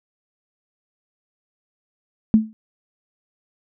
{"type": "tone with exponential decay", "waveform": "sine", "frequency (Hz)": 218.7, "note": "A3", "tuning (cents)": -10, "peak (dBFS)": -6, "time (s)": [2.34, 2.53], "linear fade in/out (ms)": 0, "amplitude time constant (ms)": 40, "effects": []}